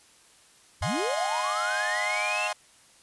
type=linear sweep; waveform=sine; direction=up; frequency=58.27 to 2750 Hz; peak=-28 dBFS; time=0.81-2.48 s; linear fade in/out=10 ms
type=chord; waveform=sawtooth; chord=Ab dominant seventh; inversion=second; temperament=equal with one note detuned; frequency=622.3 / 723.5 / 830.6 / 1046.5 Hz; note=Eb5 / Gb5 / Ab5 / C6; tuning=0 / -39 / 0 / 0 cents; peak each=-30 dBFS; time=0.82-2.53 s; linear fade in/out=5 ms
effects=white hiss -57 dBFS RMS until 3.02 s + resampled to 24000 Hz